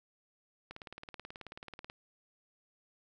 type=click train; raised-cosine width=0.3 ms; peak=-29 dBFS; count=23; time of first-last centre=0.71-1.899 s; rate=18.5 Hz; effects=none